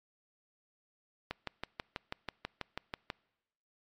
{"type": "click train", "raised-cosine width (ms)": 0.3, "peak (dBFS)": -20, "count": 12, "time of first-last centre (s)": [1.31, 3.102], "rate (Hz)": 6.14, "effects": ["noise-tail reverb RT60 1.0 s tail -25 dB re dry", "MP3 64 kbps"]}